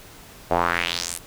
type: tone with band-pass filter sweep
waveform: square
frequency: 43 Hz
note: F1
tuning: 26 cents flat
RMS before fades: -24 dBFS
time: 0.5-1.19 s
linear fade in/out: 20 ms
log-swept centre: 630 to 11000 Hz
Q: 2.6
effects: pink hiss -45 dBFS RMS until 1.26 s

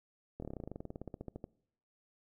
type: slowing click train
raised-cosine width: 2 ms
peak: -29 dBFS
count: 23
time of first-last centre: 0.4-1.441 s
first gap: 24 ms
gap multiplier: 1.06
effects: noise-tail reverb RT60 0.7 s tail -23 dB re dry

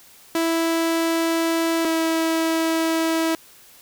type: tone pair in turn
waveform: sawtooth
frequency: 329.6 / 325.4 Hz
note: E4 / E4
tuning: 0 / -22 cents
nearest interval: unison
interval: 22 cents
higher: first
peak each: -15 dBFS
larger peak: neither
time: 0.35-1.85 / 1.85-3.35 s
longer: neither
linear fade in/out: 2 ms
effects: white hiss -49 dBFS RMS until 3.81 s

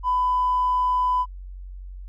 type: tone with tanh clipping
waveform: triangle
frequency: 1000 Hz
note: B5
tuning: 21 cents sharp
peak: -18 dBFS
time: 0.03-1.26 s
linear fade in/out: 50 ms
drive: 4 dB
effects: added 46 Hz sine -34 dBFS peak until 2.08 s + MP3 96 kbps

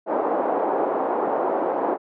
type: band-pass noise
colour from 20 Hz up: white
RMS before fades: -23 dBFS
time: 0.06-1.98 s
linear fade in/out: 50 ms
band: 300 to 850 Hz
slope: 24 dB/octave
effects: none

